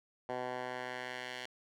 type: tone with band-pass filter sweep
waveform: 10% pulse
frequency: 125.5 Hz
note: B2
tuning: 28 cents sharp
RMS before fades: -41 dBFS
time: 0.29-1.46 s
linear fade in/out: 2 ms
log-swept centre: 790 to 2800 Hz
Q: 1.1
effects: none